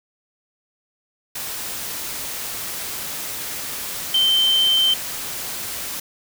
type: tone in noise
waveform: sine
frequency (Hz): 3109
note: G7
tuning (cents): -15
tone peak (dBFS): -14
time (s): 4.14-4.94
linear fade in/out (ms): 5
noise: white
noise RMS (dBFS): -29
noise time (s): 1.35-6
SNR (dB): +12
effects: none